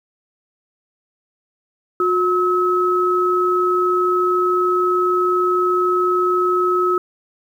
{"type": "tone pair together", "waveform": "sine", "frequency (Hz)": [361.4, 1288], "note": ["F#4", "E6"], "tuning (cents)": [-41, -41], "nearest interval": "octave + minor seventh", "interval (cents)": 2200, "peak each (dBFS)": -17, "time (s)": [2, 6.98], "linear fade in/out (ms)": 2, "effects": ["8-bit"]}